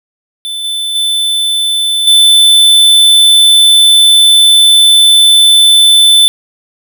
square tone with level steps, 3520 Hz, A7, in tune, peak -17 / -14 / -10 / -3 dBFS, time 0.45-6.28 s, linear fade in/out 0 ms, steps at 0.64 / 0.95 / 2.07 s, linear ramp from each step 5 ms, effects none

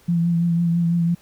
sine tone with vibrato, 170 Hz, F3, 46 cents flat, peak -16 dBFS, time 0.08-1.15 s, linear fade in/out 10 ms, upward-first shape triangle, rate 6 Hz, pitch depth 33 cents each way, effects pink hiss -54 dBFS RMS until 1.21 s

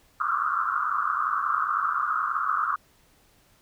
white band-pass noise, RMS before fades -26 dBFS, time 0.2-2.76 s, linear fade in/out 2 ms, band 1100 to 1400 Hz, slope 96 dB/octave, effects pink hiss -61 dBFS RMS until 3.61 s

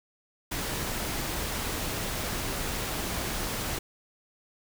pink noise, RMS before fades -32 dBFS, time 0.51-3.79 s, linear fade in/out 10 ms, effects none

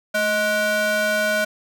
square ring-modulated tone, 422.3 Hz, G#4, 29 cents sharp, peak -16 dBFS, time 0.14-1.45 s, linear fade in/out 10 ms, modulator 1050 Hz, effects none

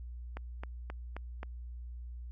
click train, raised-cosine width 0.5 ms, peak -26 dBFS, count 5, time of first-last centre 0.37-1.431 s, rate 3.77 Hz, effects added 60 Hz sine -41 dBFS peak until 2.31 s

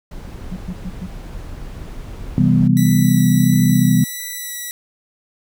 brown noise, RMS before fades -31 dBFS, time 0.11-2.68 s, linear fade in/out 5 ms
sine tone bursts, 181.7 Hz, F#3, 31 cents flat, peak -24 dBFS, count 4, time 0.51-1.068 s, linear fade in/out 10 ms, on 57 ms, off 110 ms
sine chord, C major seventh, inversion none, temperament equal, 130.81 / 164.81 / 196 / 246.9 Hz, C3 / E3 / G3 / B3, 0 / 0 / 0 / 0 cents, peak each -16 dBFS, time 2.38-4.04 s, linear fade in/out 0 ms
5% pulse tone with vibrato, 1960 Hz, B6, 14 cents flat, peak -16 dBFS, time 2.77-4.71 s, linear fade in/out 0 ms, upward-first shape sine, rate 1.5 Hz, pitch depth 12 cents each way
effects none

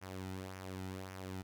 sawtooth tone with flanger, 94.1 Hz, F#2, 30 cents sharp, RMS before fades -45 dBFS, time 0.01-1.43 s, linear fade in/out 20 ms, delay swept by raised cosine 0.24 to 1.84 ms, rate 1.8 Hz, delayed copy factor -0.55, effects none

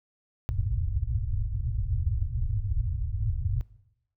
white low-pass noise, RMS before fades -28 dBFS, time 0.49-3.61 s, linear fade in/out 0 ms, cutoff 120 Hz, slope 96 dB/octave, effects noise-tail reverb RT60 0.8 s tail -19 dB re dry

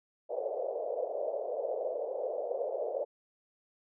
white band-pass noise, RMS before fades -35 dBFS, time 0.29-3.05 s, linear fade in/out 20 ms, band 470 to 620 Hz, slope 48 dB/octave, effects none

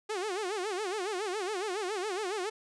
sawtooth tone with vibrato, 394.8 Hz, G4, 12 cents sharp, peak -28 dBFS, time 0.09-2.5 s, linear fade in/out 10 ms, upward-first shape sine, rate 7.2 Hz, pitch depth 190 cents each way, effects resampled to 22050 Hz

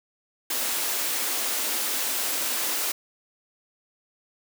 white high-pass noise, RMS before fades -27 dBFS, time 0.5-2.92 s, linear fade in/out 5 ms, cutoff 230 Hz, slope 96 dB/octave, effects none

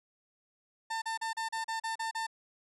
30% pulse tone bursts, 898 Hz, A5, 35 cents sharp, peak -30 dBFS, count 9, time 0.9-2.268 s, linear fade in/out 10 ms, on 120 ms, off 36 ms, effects resampled to 24000 Hz

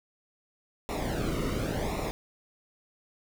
brown noise with flanger, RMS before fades -31 dBFS, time 0.89-2.11 s, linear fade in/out 0 ms, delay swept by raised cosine 0.63 to 1.23 ms, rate 0.92 Hz, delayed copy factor -0.75, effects none

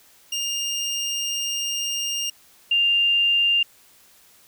25% pulse / sine tone pair in turn, 2814 / 2796 Hz, F7 / F7, +12 / +1 cents, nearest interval unison, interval 11 cents, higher first, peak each -20 / -16 dBFS, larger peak second, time 0.32-2.3 / 2.71-3.63 s, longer first, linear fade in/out 5 ms, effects white hiss -54 dBFS RMS until 4.47 s

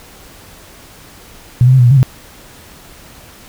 sine tone with pitch steps, 123 / 128.3 / 131.8 / 123 / 120.7 / 139.2 / 128.3 Hz, B2 / C3 / C3 / B2 / B2 / C#3 / C3, -7 / -34 / +13 / -7 / -39 / +8 / -34 cents, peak -4 dBFS, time 1.61-2.03 s, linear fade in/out 0 ms, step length 60 ms, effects pink hiss -39 dBFS RMS until 3.48 s

